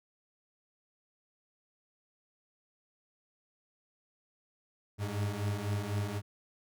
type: beating tone pair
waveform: 40% pulse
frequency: 100 / 104 Hz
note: G2 / G#2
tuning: +35 / +3 cents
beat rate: 4 Hz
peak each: -35 / -33 dBFS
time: 4.98-6.22 s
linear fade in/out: 50 ms
effects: none